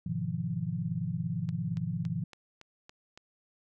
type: chord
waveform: sine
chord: F half-diminished seventh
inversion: first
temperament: just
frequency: 104.77 / 125.72 / 157.15 / 174.61 Hz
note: Ab2 / Cb3 / Eb3 / F3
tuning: +16 / +31 / +18 / 0 cents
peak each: -39 / -37 / -35 / -34 dBFS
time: 0.06-2.24 s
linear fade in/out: 5 ms
type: click train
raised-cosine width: 0.2 ms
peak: -31 dBFS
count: 7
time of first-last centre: 1.49-3.175 s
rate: 3.56 Hz
effects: none